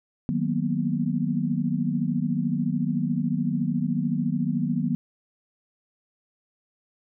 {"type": "chord", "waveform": "sine", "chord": "B major seventh", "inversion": "first", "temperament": "equal", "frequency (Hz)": [155.56, 185, 233.1, 246.9], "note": ["D#3", "F#3", "A#3", "B3"], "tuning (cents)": [0, 0, 0, 0], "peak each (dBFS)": -28, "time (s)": [0.29, 4.95], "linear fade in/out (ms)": 0, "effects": []}